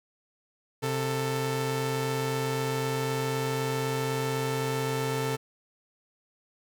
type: tone pair together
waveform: sawtooth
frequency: 131.7 / 443 Hz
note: C3 / A4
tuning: +12 / +12 cents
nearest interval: octave + major sixth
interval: 2100 cents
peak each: -26 dBFS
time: 0.82-5.37 s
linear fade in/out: 20 ms
effects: none